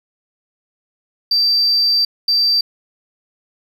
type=tone bursts at uneven times; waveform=triangle; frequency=4674 Hz; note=D8; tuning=9 cents flat; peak=-9 dBFS; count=2; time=1.31-2.05 / 2.28-2.61 s; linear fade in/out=5 ms; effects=tanh soft clip ceiling -9 dBFS